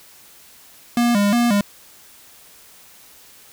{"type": "tone with vibrato", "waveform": "square", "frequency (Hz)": 220, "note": "A3", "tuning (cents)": 0, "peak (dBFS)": -15, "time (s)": [0.97, 1.61], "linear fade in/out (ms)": 2, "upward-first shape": "square", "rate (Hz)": 2.8, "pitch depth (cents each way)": 140, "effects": ["white hiss -47 dBFS RMS until 3.52 s"]}